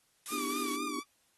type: noise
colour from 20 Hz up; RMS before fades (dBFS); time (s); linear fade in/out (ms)
blue; -39; 0.26-0.76; 0
type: tone with vibrato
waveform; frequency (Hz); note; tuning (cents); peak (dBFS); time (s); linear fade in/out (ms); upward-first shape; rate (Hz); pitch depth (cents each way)
sawtooth; 1171; D6; -5; -33; 0.28-1.04; 50; triangle; 4; 85
type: chord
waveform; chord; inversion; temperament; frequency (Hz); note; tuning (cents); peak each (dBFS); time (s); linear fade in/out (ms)
sine; E minor seventh; second; just; 247.2 / 296.7 / 329.6 / 395.6; B3 / D4 / E4 / G4; +2 / +18 / 0 / +16; -43 / -39 / -45 / -43; 0.32-1; 5
effects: white hiss -71 dBFS RMS until 1.37 s + AAC 32 kbps